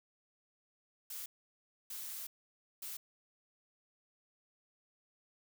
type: noise bursts at uneven times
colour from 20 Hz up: blue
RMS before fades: -44 dBFS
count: 3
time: 1.1-1.26 / 1.9-2.27 / 2.82-2.97 s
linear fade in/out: 5 ms
effects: none